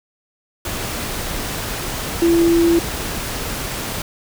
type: tone in noise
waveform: sine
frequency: 337.3 Hz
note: E4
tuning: 40 cents sharp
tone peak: -11 dBFS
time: 2.22-2.79 s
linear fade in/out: 2 ms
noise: pink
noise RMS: -25 dBFS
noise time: 0.65-4.02 s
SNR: +11 dB
effects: none